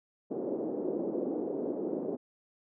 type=band-pass noise; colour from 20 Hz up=pink; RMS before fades=-34 dBFS; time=0.3-2.17 s; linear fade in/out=20 ms; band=280 to 480 Hz; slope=24 dB/octave; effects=none